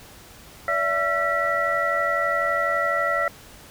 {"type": "tone cluster", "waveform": "sine", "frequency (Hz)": [577, 669, 1348, 1948], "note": ["D5", "E5", "E6", "B6"], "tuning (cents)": [-31, 25, 38, -24], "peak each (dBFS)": [-27, -27, -24, -25], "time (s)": [0.68, 3.28], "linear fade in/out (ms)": 2, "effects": ["pink hiss -46 dBFS RMS until 3.7 s"]}